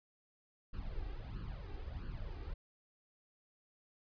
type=noise with flanger; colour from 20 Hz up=brown; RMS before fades=-43 dBFS; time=0.73-2.54 s; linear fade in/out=10 ms; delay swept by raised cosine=0.67 to 2.57 ms; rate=1.5 Hz; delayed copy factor=+0.8; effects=resampled to 11025 Hz